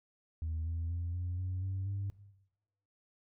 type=tone with pitch steps; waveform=sine; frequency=80.1 / 82.97 / 85.95 / 89.03 / 92.22 / 95.53 / 98.96 Hz; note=E2 / E2 / F2 / F2 / F#2 / G2 / G2; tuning=-49 / +12 / -27 / +34 / -5 / -44 / +17 cents; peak=-32 dBFS; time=0.42-2.1 s; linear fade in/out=0 ms; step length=240 ms; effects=noise-tail reverb RT60 0.9 s tail -18 dB re dry + tanh soft clip ceiling -31 dBFS